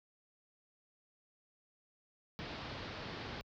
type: low-pass noise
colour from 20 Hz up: pink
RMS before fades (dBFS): -44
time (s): 2.39-3.41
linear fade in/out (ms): 0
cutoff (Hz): 4900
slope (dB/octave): 48
effects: high-pass 60 Hz 12 dB/octave